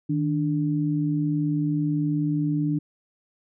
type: tone pair together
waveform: sine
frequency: 155.24 / 293.7 Hz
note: D#3 / D4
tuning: -4 / 0 cents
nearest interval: major seventh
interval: 1104 cents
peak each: -24 dBFS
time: 0.09-2.79 s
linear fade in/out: 10 ms
effects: none